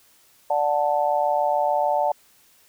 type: chord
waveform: sine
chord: D major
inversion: none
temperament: just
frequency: 587.3 / 734.2 / 881 Hz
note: D5 / F#5 / A5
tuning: 0 / -14 / +2 cents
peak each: -23 dBFS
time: 0.5-2.12 s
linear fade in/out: 5 ms
effects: white hiss -57 dBFS RMS until 2.68 s